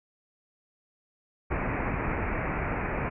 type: low-pass noise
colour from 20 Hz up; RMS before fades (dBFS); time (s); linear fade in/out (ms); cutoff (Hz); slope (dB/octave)
pink; -30; 1.5-3.1; 20; 2500; 96
effects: none